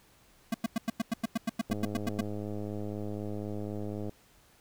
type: tone bursts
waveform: square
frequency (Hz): 226.4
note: A3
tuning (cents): +50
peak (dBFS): -27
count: 15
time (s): 0.52-2.209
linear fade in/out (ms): 5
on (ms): 23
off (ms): 96
type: click train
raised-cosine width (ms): 2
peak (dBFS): -25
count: 250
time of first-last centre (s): 1.7-4.094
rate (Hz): 104
effects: pink hiss -62 dBFS RMS until 4.6 s